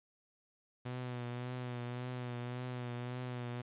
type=tone with vibrato; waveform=sawtooth; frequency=123.47 Hz; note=B2; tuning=in tune; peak=-35 dBFS; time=0.85-3.62 s; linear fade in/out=10 ms; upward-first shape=triangle; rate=1.8 Hz; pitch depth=41 cents each way; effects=resampled to 8000 Hz + 11-bit